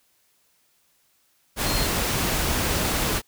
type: tone in noise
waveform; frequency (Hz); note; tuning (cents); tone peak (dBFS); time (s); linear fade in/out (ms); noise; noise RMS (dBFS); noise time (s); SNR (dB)
sine; 4222; C8; +15; -29; 1.64-1.88; 50; pink; -24; 1.56-3.22; -8
effects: white hiss -65 dBFS RMS until 3.27 s